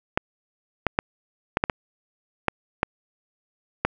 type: clicks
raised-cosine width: 0.5 ms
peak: -4 dBFS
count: 9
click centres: 0.175 / 0.867 / 0.989 / 1.571 / 1.639 / 1.698 / 2.483 / 2.831 / 3.85 s
effects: none